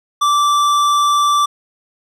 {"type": "tone with tanh clipping", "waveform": "sine", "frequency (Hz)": 1168, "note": "D6", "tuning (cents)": -10, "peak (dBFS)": -13, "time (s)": [0.21, 1.46], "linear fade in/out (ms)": 10, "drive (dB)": 15, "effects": []}